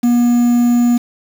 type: tone with quantisation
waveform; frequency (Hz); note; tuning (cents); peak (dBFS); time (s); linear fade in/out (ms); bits
triangle; 240.5; B3; -46; -7; 0.03-0.98; 10; 5
effects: none